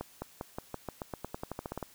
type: accelerating click train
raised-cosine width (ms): 1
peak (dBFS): -22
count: 17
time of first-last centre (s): 0.01-1.827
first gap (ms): 210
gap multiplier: 0.91
effects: white hiss -58 dBFS RMS until 1.94 s